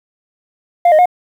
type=tone with pitch steps; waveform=sine; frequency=699 / 619 / 719 Hz; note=F5 / D#5 / F#5; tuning=+1 / -9 / -50 cents; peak=-3 dBFS; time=0.85-1.057 s; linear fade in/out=5 ms; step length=69 ms; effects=tanh soft clip ceiling -5 dBFS + 7-bit